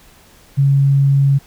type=tone; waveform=sine; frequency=138.59 Hz; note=C#3; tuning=in tune; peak=-9 dBFS; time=0.57-1.39 s; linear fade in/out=20 ms; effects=pink hiss -47 dBFS RMS until 1.46 s